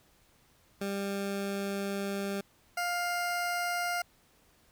20% pulse tone pair in turn, 198.5 / 703.1 Hz, G3 / F5, +22 / +11 cents, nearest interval octave + minor seventh, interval 2189 cents, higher second, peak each -27 / -25 dBFS, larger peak second, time 0.81-2.41 / 2.77-4.02 s, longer first, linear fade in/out 5 ms, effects pink hiss -65 dBFS RMS until 4.71 s

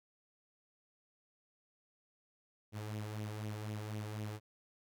sawtooth tone with flanger, 106.5 Hz, G#2, 44 cents sharp, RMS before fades -42 dBFS, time 2.72-4.4 s, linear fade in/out 50 ms, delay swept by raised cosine 0.31 to 2.51 ms, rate 4 Hz, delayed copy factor +0.55, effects none

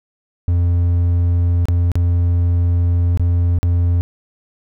triangle tone with dropouts, 86.9 Hz, F2, 8 cents flat, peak -10 dBFS, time 0.48-4.01 s, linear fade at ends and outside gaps 0 ms, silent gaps 1.655-1.685 / 1.917-1.955 / 3.174-3.196 / 3.587-3.63 s, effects none

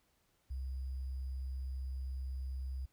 sine tone with sample-and-hold, 65.41 Hz, C2, in tune, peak -37 dBFS, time 0.5-2.86 s, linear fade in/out 10 ms, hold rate 4900 Hz, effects pink hiss -75 dBFS RMS until 2.92 s

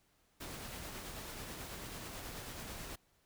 pink noise with tremolo, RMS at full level -45 dBFS, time 0.4-2.96 s, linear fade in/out 10 ms, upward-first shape sine, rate 9.2 Hz, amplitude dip 25%, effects pink hiss -73 dBFS RMS until 3.25 s

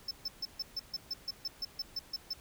triangle tone bursts, 5280 Hz, E8, 2 cents sharp, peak -32 dBFS, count 14, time 0.08-2.334 s, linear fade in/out 5 ms, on 31 ms, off 140 ms, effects pink hiss -57 dBFS RMS until 2.4 s

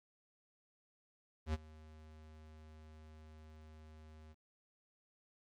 square tone with ADSR envelope, 77.9 Hz, D#2, 3 cents sharp, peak -33 dBFS, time 1.46-4.35 s, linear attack 77 ms, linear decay 29 ms, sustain -22 dB, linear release 38 ms, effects low-pass 6000 Hz 12 dB/octave + 12-bit

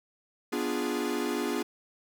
45% pulse chord, B diminished seventh, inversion none, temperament equal, 246.9 / 293.7 / 349.2 / 415.3 Hz, B3 / D4 / F4 / Ab4, 0 / 0 / 0 / 0 cents, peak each -34 dBFS, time 0.52-1.63 s, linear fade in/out 10 ms, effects none

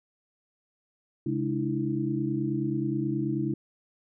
sine tone cluster, 135.8 / 208.8 / 299.8 / 329.2 Hz, C#3 / G#3 / D4 / E4, -35 / +10 / +36 / -2 cents, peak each -31 / -33 / -32 / -30 dBFS, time 1.26-3.54 s, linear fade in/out 5 ms, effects none

